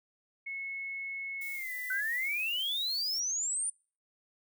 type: tone with pitch glide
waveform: sine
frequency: 2190 to 1996.7 Hz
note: C#7 to B6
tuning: -22 to +18 cents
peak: -36 dBFS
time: 0.46-2.01 s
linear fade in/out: 10 ms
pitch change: -160 cents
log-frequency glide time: 1.54-1.72 s
type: noise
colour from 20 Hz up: violet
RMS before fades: -46 dBFS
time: 1.41-3.2 s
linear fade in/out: 5 ms
type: exponential sweep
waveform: sine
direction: up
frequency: 1500 to 9397 Hz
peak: -30 dBFS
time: 1.9-3.7 s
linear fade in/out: 5 ms
effects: noise-tail reverb RT60 0.4 s tail -26 dB re dry